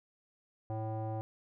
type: tone with low-pass filter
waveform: square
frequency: 110 Hz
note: A2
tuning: in tune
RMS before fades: -37 dBFS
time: 0.7-1.21 s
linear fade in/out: 0 ms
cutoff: 720 Hz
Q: 4.4
effects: none